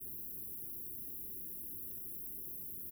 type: band-stop noise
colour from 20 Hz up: white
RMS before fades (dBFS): -45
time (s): 0-2.91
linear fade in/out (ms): 20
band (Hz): 420 to 11000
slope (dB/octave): 96
effects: none